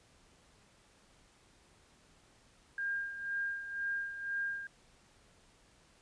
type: tone with tremolo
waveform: sine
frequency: 1607 Hz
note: G6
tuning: 43 cents sharp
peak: -32 dBFS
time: 2.78-4.67 s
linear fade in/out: 2 ms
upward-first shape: sine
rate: 2 Hz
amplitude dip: 65%
effects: pink hiss -65 dBFS RMS until 6.01 s + resampled to 22050 Hz